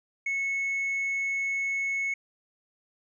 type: tone with tanh clipping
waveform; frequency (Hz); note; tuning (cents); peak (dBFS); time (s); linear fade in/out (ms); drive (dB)
sine; 2198; C#7; -15; -27; 0.26-2.14; 5; 2
effects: resampled to 16000 Hz